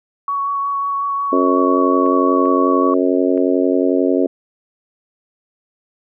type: tone with vibrato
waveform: sine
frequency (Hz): 1119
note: C#6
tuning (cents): +16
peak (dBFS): -17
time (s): 0.28-2.94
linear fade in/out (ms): 2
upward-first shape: triangle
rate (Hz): 5.5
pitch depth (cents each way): 14
type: harmonic tone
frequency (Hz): 91.2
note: F#2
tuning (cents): -24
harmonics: 3 / 4 / 5 / 6 / 7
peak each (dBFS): -16 / -18 / -20 / -22 / -23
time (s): 1.32-4.27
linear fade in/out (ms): 10
type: clicks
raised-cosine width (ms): 0.5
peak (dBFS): -25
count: 3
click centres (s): 2.062 / 2.456 / 3.376
effects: none